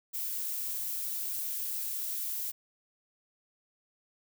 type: noise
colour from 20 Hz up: violet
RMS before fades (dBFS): -35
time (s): 0.13-2.52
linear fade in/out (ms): 20
effects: none